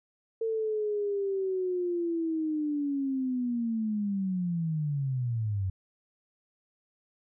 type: linear sweep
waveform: sine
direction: down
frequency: 452.2 to 91.9 Hz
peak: -27 dBFS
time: 0.41-5.7 s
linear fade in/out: 5 ms
effects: none